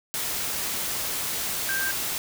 sine tone in noise, 1581 Hz, G6, 14 cents sharp, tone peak -26 dBFS, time 1.69-1.91 s, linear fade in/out 0 ms, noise white, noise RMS -29 dBFS, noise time 0.14-2.18 s, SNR 0 dB, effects none

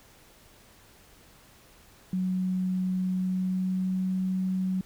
sine tone with pitch glide, 185 to 186.83 Hz, F#3 to F#3, 0 to +17 cents, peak -25 dBFS, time 2.13-4.81 s, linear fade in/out 2 ms, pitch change +17 cents, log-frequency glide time 3.17-4.13 s, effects pink hiss -56 dBFS RMS until 4.85 s

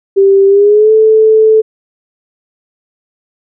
sine tone with pitch glide, 392 to 437.5 Hz, G4 to A4, 0 to -10 cents, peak -3 dBFS, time 0.16-1.62 s, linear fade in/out 20 ms, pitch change +190 cents, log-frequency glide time 0.47-0.92 s, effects none

